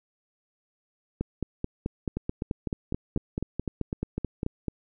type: two click trains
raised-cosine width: 3 ms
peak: -15 / -16 dBFS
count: 16 / 11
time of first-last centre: 1.21-4.464 / 2.17-4.683 s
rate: 4.61 / 3.98 Hz
effects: none